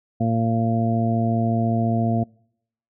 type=harmonic tone; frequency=114.4 Hz; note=A#2; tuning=32 cents flat; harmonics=1 / 2 / 3 / 4 / 5 / 6; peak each=-22 / -21 / -32 / -34 / -36 / -26 dBFS; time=0.2-2.24 s; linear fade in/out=10 ms; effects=noise-tail reverb RT60 0.7 s tail -26 dB re dry